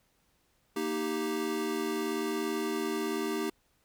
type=chord; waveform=square; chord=Eb major; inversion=second; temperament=equal; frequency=233.1 / 311.1 / 392 Hz; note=Bb3 / Eb4 / G4; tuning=0 / 0 / 0 cents; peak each=-38 / -35 / -34 dBFS; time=0.76-3.5 s; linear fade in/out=5 ms; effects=pink hiss -71 dBFS RMS until 3.84 s